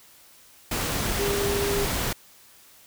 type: tone in noise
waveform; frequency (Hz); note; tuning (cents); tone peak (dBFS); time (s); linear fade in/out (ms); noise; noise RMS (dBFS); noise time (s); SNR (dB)
sine; 402.2; G4; +44; -25; 1.19-1.85; 5; pink; -27; 0.71-2.13; -1
effects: white hiss -53 dBFS RMS until 2.86 s